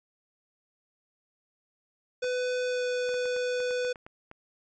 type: tone with pitch glide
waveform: square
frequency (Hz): 499.8 to 496.6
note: B4 to B4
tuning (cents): +21 to +9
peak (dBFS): -28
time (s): 2.22-3.93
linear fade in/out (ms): 10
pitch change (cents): -12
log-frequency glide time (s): 2.67-2.83
type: clicks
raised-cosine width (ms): 0.5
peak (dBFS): -30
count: 11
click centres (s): 2.243 / 3.091 / 3.142 / 3.256 / 3.364 / 3.603 / 3.709 / 3.849 / 3.958 / 4.065 / 4.314
effects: resampled to 16000 Hz